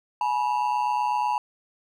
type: ring-modulated tone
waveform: triangle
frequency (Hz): 910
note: A#5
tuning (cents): -42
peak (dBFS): -17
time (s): 0.21-1.38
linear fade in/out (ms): 2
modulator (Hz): 64
effects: none